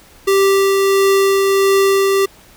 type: tone with tremolo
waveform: square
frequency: 391.4 Hz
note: G4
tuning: 3 cents flat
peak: -10 dBFS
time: 0.27-2.26 s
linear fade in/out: 10 ms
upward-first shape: triangle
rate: 1.5 Hz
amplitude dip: 25%
effects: pink hiss -45 dBFS RMS until 2.56 s